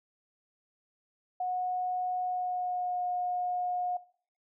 sine tone with pitch glide, 730 to 719.9 Hz, F#5 to F#5, -24 to -48 cents, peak -29 dBFS, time 1.4-3.97 s, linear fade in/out 5 ms, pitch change -24 cents, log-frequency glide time 2.22-3.03 s, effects noise-tail reverb RT60 0.5 s tail -19 dB re dry

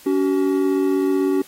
triangle tone pair together, 282.6 / 378.4 Hz, C#4 / F#4, +34 / +39 cents, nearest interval perfect fourth, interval 505 cents, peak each -17 dBFS, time 0.06-1.42 s, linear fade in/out 5 ms, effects white hiss -46 dBFS RMS until 1.47 s + AAC 48 kbps

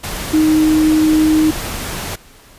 sine tone in noise, 311.2 Hz, D#4, in tune, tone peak -9 dBFS, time 0.33-1.51 s, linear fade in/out 10 ms, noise pink, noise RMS -24 dBFS, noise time 0.03-2.16 s, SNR +12 dB, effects pink hiss -44 dBFS RMS until 2.58 s + resampled to 32000 Hz

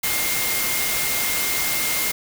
sine tone in noise, 2121 Hz, C7, 23 cents sharp, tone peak -28 dBFS, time 0.03-2.12 s, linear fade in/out 10 ms, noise white, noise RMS -23 dBFS, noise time 0.03-2.12 s, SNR -8 dB, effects none

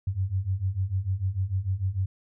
sine beating tone pair, 91.6 / 98.3 Hz, F#2 / G2, -17 / +5 cents, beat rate 6.7 Hz, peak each -29 / -27 dBFS, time 0.07-2.06 s, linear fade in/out 5 ms, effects none

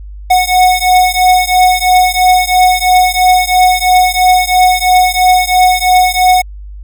square beating tone pair, 733 / 736 Hz, F#5 / F#5, -16 / -9 cents, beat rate 3 Hz, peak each -10 dBFS, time 0.3-6.42 s, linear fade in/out 10 ms, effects added 50 Hz sine -25 dBFS peak until 6.83 s

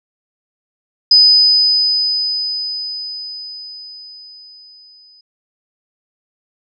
sine tone with exponential decay, 5000 Hz, D#8, 8 cents sharp, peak -4 dBFS, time 1.11-5.21 s, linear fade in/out 5 ms, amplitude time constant 890 ms, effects none

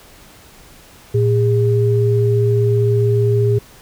sine tone pair together, 114.4 / 406.7 Hz, A#2 / G#4, -32 / -36 cents, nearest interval octave + minor seventh, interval 2196 cents, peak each -13 / -16 dBFS, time 1.14-3.59 s, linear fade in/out 10 ms, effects pink hiss -44 dBFS RMS until 3.81 s

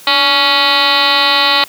sine tone with frequency modulation, 2489 Hz, D#7, in tune, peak -8 dBFS, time 0.07-1.64 s, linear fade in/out 2 ms, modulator 274 Hz, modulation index 6.6, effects white hiss -37 dBFS RMS until 1.68 s + high-pass 100 Hz 12 dB/octave

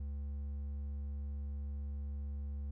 triangle tone with hard clipping, 71.1 Hz, C#2, 45 cents sharp, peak -39 dBFS, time 0-2.71 s, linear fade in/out 5 ms, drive 7 dB, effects none

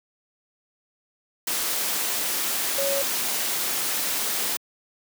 sine tone in noise, 554.4 Hz, C#5, in tune, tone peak -24 dBFS, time 2.78-3.02 s, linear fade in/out 5 ms, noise white, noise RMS -26 dBFS, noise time 1.47-4.57 s, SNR -1 dB, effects high-pass 200 Hz 12 dB/octave

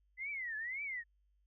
sine tone with vibrato, 1996 Hz, B6, 18 cents sharp, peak -38 dBFS, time 0.17-1.04 s, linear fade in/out 50 ms, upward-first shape triangle, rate 1.9 Hz, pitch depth 280 cents each way, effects added 50 Hz sine -70 dBFS peak until 1.46 s

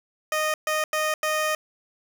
15% pulse tone bursts at uneven times, 618 Hz, D#5, 12 cents flat, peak -16 dBFS, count 4, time 0.32-0.54 / 0.67-0.84 / 0.93-1.14 / 1.23-1.55 s, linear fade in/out 2 ms, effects none

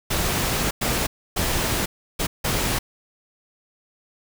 pink noise bursts at uneven times, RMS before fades -23 dBFS, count 5, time 0.1-0.71 / 0.81-1.07 / 1.36-1.86 / 2.19-2.27 / 2.44-2.79 s, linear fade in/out 10 ms, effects none

